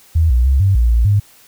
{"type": "tone with pitch steps", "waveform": "sine", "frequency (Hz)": [80.8, 60.8, 66.9, 97.1, 58.7, 57.5, 102.1], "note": ["E2", "B1", "C2", "G2", "A#1", "A#1", "G#2"], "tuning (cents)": [-34, -26, 39, -16, 13, -23, -29], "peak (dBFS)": -9, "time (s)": [0.15, 1.2], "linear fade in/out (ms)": 10, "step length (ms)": 150, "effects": ["white hiss -47 dBFS RMS until 1.47 s"]}